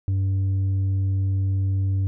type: tone with tanh clipping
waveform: triangle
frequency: 96.5 Hz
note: G2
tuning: 27 cents flat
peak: -20 dBFS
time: 0.08-2.07 s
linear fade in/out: 0 ms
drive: 8 dB
effects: none